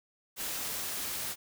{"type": "noise", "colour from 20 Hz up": "white", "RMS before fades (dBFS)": -36, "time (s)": [0.36, 1.36], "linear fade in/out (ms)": 50, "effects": []}